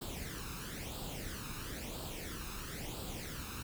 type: noise with flanger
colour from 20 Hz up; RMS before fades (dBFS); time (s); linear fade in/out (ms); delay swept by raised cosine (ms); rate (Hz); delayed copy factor
pink; -43; 0.01-3.63; 10; 0.24 to 0.78; 1; +0.65
effects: none